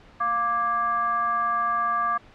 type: tone with frequency modulation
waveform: sine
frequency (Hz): 1174.7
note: D6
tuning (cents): 0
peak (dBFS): -21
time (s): 0.2-2.18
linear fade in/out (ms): 10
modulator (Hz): 473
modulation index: 0.63
effects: pink hiss -51 dBFS RMS until 2.34 s + low-pass 3000 Hz 12 dB/octave